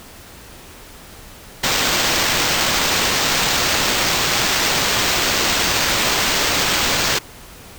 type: noise with sample-and-hold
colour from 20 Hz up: blue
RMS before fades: -18 dBFS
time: 1.63-7.19 s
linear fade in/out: 10 ms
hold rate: 11025 Hz
effects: pink hiss -40 dBFS RMS until 7.78 s